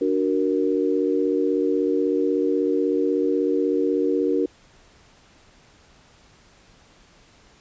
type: chord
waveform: sine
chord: D augmented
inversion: none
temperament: equal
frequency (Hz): 293.7 / 370 / 466.2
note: D4 / F#4 / A#4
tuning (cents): 0 / 0 / 0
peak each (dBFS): -23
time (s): 0.01-4.46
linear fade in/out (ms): 5
effects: pink hiss -54 dBFS RMS until 7.6 s + resampled to 16000 Hz